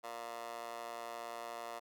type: tone with high-pass filter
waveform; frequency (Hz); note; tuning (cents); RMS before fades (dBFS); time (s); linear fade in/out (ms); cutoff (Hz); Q
15% pulse; 116.9; A#2; +5; -45; 0.03-1.8; 20; 730; 8.5
effects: none